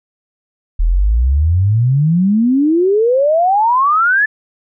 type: exponential sweep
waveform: sine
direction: up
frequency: 38.1 to 1760 Hz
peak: -9 dBFS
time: 0.79-4.26 s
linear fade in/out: 10 ms
effects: none

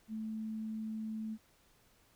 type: tone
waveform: sine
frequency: 219 Hz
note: A3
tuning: 8 cents flat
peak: -37 dBFS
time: 0.08-1.38 s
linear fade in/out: 50 ms
effects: pink hiss -68 dBFS RMS until 2.15 s

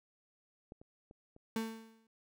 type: clicks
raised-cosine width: 2 ms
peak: -35 / -41 / -41 / -44 dBFS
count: 4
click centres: 0.721 / 0.815 / 1.111 / 1.364 s
type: tone with exponential decay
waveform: 35% pulse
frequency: 223.8 Hz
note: A3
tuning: 30 cents sharp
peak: -30 dBFS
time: 1.56-2.07 s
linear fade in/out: 2 ms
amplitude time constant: 110 ms
effects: none

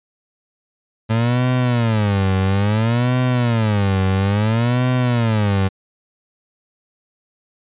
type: tone with vibrato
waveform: 30% pulse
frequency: 109.7 Hz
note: A2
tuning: 5 cents flat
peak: -12 dBFS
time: 1.09-5.69 s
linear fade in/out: 20 ms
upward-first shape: sine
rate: 0.59 Hz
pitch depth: 250 cents each way
effects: resampled to 8000 Hz

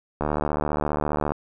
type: click train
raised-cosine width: 1 ms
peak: -10 dBFS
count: 84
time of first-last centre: 0.21-1.32 s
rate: 74.8 Hz
effects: none

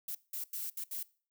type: noise bursts at uneven times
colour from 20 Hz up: violet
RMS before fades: -39 dBFS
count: 5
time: 0.08-0.15 / 0.33-0.44 / 0.53-0.7 / 0.77-0.84 / 0.91-1.03 s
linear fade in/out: 5 ms
effects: noise-tail reverb RT60 0.4 s tail -21 dB re dry

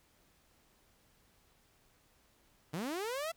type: linear sweep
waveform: sawtooth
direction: up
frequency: 140.3 to 680 Hz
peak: -32 dBFS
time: 2.73-3.32 s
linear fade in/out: 10 ms
effects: pink hiss -69 dBFS RMS until 3.36 s

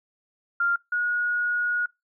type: tone pair in turn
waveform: sine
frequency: 1395 / 1448.1 Hz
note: F6 / F#6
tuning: -2 / -38 cents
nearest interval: minor second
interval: 64 cents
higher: second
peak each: -20 / -22 dBFS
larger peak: first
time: 0.6-0.76 / 0.92-1.86 s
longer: second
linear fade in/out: 5 ms
effects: noise-tail reverb RT60 0.2 s tail -24 dB re dry

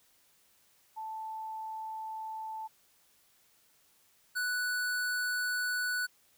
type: tone pair in turn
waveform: sine / square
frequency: 879 / 1481.4 Hz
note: A5 / F#6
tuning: -2 / +2 cents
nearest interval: major sixth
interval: 904 cents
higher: second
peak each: -37 / -31 dBFS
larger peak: second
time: 0.96-2.68 / 4.35-6.07 s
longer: neither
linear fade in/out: 20 ms
effects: white hiss -67 dBFS RMS until 6.37 s

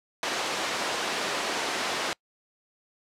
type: band-pass noise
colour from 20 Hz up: pink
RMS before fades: -30 dBFS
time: 0.23-2.13 s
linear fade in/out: 0 ms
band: 420 to 5900 Hz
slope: 12 dB/octave
effects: noise-tail reverb RT60 0.1 s tail -26 dB re dry + low-pass 12000 Hz 12 dB/octave

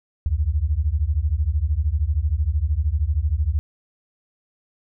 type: beating tone pair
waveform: sine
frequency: 69 / 82 Hz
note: C#2 / E2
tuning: -7 / -9 cents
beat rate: 13 Hz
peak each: -21 dBFS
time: 0.26-3.59 s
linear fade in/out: 0 ms
effects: none

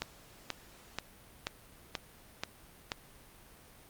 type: click train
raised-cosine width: 0.2 ms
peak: -16 dBFS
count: 7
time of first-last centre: 0.02-2.919 s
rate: 2.07 Hz
effects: pink hiss -57 dBFS RMS until 3.89 s + Opus 48 kbps

